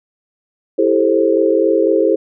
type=chord; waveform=sine; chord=A minor seventh; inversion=second; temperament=just; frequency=330 / 396 / 440 / 528 Hz; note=E4 / G4 / A4 / C5; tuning=+2 / +18 / 0 / +16 cents; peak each=-16 dBFS; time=0.78-2.16 s; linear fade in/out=10 ms; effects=none